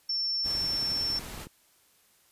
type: tone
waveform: sine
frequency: 5410 Hz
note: E8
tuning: 44 cents sharp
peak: -27 dBFS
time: 0.09-1.19 s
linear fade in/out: 5 ms
type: noise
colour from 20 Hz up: pink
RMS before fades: -41 dBFS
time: 0.43-1.48 s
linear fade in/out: 50 ms
type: click train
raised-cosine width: 3 ms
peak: -31 dBFS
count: 12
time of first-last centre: 0.46-1.469 s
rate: 10.9 Hz
effects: white hiss -64 dBFS RMS until 2.31 s + resampled to 32000 Hz